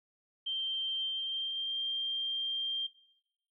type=tone with pitch glide; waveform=sine; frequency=3143 to 3180 Hz; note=G7 to G7; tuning=+4 to +24 cents; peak=-32 dBFS; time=0.46-2.87 s; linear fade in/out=10 ms; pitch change=+20 cents; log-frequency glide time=0.94-1.75 s; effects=noise-tail reverb RT60 0.8 s tail -17 dB re dry